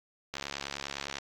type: click train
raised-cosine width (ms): 0.2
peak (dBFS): -18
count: 60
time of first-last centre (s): 0.34-1.184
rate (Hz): 69.9
effects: AAC 48 kbps